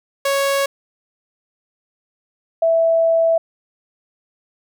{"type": "tone pair in turn", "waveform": ["sawtooth", "sine"], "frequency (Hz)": [554, 658.8], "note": ["C#5", "E5"], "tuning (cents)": [-1, -1], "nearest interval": "minor third", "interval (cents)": 300, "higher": "second", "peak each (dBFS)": -12, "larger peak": "neither", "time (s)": [[0.25, 0.66], [2.62, 3.38]], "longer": "second", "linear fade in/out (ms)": 5, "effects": []}